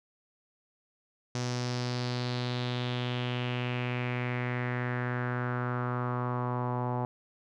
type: tone with low-pass filter sweep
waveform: sawtooth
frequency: 123.47 Hz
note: B2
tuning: in tune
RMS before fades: -32 dBFS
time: 1.35-7.05 s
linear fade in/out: 0 ms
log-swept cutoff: 5900 to 880 Hz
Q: 3.6
effects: none